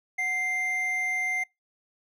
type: tone pair together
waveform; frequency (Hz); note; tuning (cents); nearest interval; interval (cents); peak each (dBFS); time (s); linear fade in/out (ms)
triangle; 740 / 2093; F#5 / C7; 0 / 0; octave + tritone; 1800; -35 / -24; 0.18-1.44; 10
effects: noise-tail reverb RT60 0.2 s tail -25 dB re dry